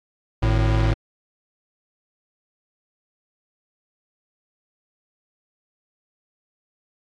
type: tone pair together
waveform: square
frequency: 51.95 / 110 Hz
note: G#1 / A2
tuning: +1 / 0 cents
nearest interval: octave + minor second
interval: 1299 cents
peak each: -20 dBFS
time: 0.42-0.94 s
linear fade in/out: 10 ms
effects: low-pass 4000 Hz 12 dB/octave + AAC 48 kbps